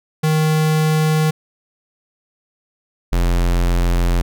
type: tone pair in turn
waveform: square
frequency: 155.9 / 43.53 Hz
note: D#3 / F1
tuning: +4 / -5 cents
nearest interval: octave + minor seventh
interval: 2209 cents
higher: first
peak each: -14 dBFS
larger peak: neither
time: 0.23-1.31 / 3.12-4.22 s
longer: second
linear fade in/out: 10 ms
effects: none